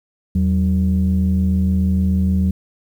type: tone pair together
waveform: sine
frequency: 81.63 / 188.3 Hz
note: E2 / F#3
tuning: -16 / +31 cents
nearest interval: octave + major second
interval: 1447 cents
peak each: -15 dBFS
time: 0.35-2.51 s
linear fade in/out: 5 ms
effects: tanh soft clip ceiling -9 dBFS + 8-bit